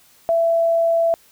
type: tone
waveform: sine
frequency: 667 Hz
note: E5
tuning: 20 cents sharp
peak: -14 dBFS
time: 0.29-1.14 s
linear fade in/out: 0 ms
effects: white hiss -53 dBFS RMS until 1.31 s